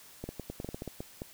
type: clicks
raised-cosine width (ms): 2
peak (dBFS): -24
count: 12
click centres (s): 0.24 / 0.29 / 0.397 / 0.5 / 0.601 / 0.646 / 0.689 / 0.745 / 0.821 / 0.877 / 1.005 / 1.219
effects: white hiss -54 dBFS RMS until 1.33 s